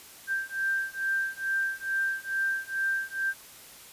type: beating tone pair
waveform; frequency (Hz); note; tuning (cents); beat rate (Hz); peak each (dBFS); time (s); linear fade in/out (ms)
sine; 1575 / 1577.3; G6 / G6; +8 / +10; 2.3; -30; 0.27-3.34; 50
effects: white hiss -49 dBFS RMS until 3.92 s + resampled to 32000 Hz